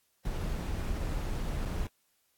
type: noise with dropouts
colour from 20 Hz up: brown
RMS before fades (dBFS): -33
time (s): 0.25-1.87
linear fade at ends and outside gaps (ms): 2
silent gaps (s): 1.652-1.656
effects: white hiss -73 dBFS RMS until 2.37 s + AAC 64 kbps